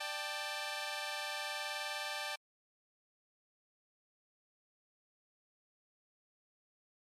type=chord; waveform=10% pulse; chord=D suspended fourth; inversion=none; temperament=equal with one note detuned; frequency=593.1 / 784 / 880 Hz; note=D5 / G5 / A5; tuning=+17 / 0 / 0 cents; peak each=-34 dBFS; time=0-2.36 s; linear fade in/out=10 ms; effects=low-pass 10000 Hz 12 dB/octave + MP3 96 kbps